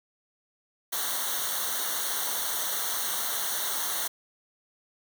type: noise with comb filter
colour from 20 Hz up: white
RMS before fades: -30 dBFS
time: 0.92-4.08 s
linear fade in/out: 10 ms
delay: 0.4 ms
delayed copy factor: -0.95
effects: none